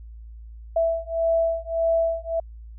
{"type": "beating tone pair", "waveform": "sine", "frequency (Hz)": [660, 661.7], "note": ["E5", "E5"], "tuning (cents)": [2, 6], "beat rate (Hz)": 1.7, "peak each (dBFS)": -23, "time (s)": [0.76, 2.4], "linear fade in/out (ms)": 5, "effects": ["added 56 Hz sine -38 dBFS peak until 2.78 s"]}